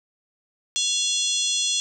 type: harmonic tone with a mistuned harmonic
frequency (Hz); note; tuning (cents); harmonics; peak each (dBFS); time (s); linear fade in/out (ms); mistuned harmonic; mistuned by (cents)
845; G#5; +30; 3 / 4 / 5 / 6 / 7 / 8 / 9 / 10; -34 / -24 / -30 / -36 / -27 / -32 / -33 / -35; 0.76-1.8; 0; 3; +150
effects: none